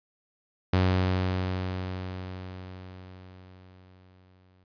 sawtooth tone with exponential decay, 92.5 Hz, F#2, in tune, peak -16 dBFS, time 0.73-4.64 s, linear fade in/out 5 ms, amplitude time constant 850 ms, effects resampled to 11025 Hz

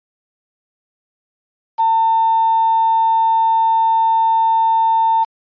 sine tone with quantisation, 900 Hz, A5, 39 cents sharp, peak -11 dBFS, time 1.78-5.25 s, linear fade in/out 20 ms, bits 6, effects resampled to 11025 Hz

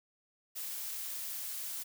blue noise, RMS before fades -40 dBFS, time 0.55-1.84 s, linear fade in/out 20 ms, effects none

